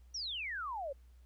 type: exponential sweep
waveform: sine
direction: down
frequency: 5900 to 523 Hz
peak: -37 dBFS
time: 0.14-0.93 s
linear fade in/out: 10 ms
effects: added 61 Hz sine -56 dBFS peak until 1.25 s + pink hiss -75 dBFS RMS until 1.25 s